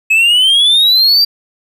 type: exponential sweep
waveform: triangle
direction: up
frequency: 2559 to 4736 Hz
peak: -5 dBFS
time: 0.1-1.25 s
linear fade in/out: 10 ms
effects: none